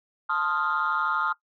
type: chord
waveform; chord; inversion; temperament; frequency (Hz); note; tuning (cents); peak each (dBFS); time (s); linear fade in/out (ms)
sine; F dominant seventh; first; equal; 880 / 1046.5 / 1244.5 / 1396.9; A5 / C6 / Eb6 / F6; 0 / 0 / 0 / 0; -31 / -31 / -26 / -26; 0.29-1.33; 10
effects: noise-tail reverb RT60 0.1 s tail -18 dB re dry + tanh soft clip ceiling -17 dBFS